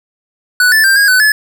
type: tone with pitch steps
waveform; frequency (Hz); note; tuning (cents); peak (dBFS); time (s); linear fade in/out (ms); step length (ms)
square; 1483 / 1754 / 1576 / 1635 / 1506 / 1718; F#6 / A6 / G6 / G#6 / F#6 / A6; +4 / -6 / +9 / -28 / +30 / -42; -7; 0.6-1.32; 2; 120
effects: none